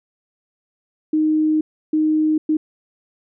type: tone bursts at uneven times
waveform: sine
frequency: 310 Hz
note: D#4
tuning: 6 cents flat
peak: -14 dBFS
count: 3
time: 1.13-1.61 / 1.93-2.38 / 2.49-2.57 s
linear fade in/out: 5 ms
effects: none